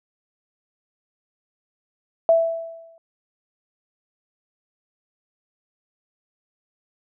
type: tone with exponential decay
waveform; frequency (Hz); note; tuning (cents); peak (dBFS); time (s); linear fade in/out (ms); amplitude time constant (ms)
sine; 661; E5; +5; -10; 2.29-2.98; 1; 150
effects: none